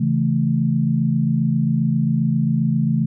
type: chord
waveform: sine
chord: A major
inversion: first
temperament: just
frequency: 137.5 / 165 / 220 Hz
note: C#3 / E3 / A3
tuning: -14 / +2 / 0 cents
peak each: -20 dBFS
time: 0-3.06 s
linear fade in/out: 10 ms
effects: none